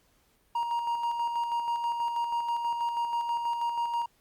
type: tone with tremolo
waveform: triangle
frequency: 941 Hz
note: A#5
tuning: 16 cents sharp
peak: -24 dBFS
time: 0.55-4.06 s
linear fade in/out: 5 ms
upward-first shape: square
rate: 6.2 Hz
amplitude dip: 40%
effects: pink hiss -67 dBFS RMS until 4.2 s + Opus 48 kbps